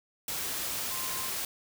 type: tone in noise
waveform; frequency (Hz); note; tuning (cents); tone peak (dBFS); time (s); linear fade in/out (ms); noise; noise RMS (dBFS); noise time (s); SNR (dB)
sine; 1046.5; C6; 0; -42; 0.91-1.29; 2; white; -34; 0.28-1.45; -11
effects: none